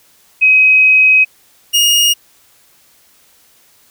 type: tone pair in turn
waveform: sine / sawtooth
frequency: 2532 / 2857 Hz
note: D#7 / F7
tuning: +30 / +39 cents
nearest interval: major second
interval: 209 cents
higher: second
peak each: -5 dBFS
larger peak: neither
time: 0.41-1.25 / 1.73-2.14 s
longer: first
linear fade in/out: 20 ms
effects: white hiss -50 dBFS RMS until 3.9 s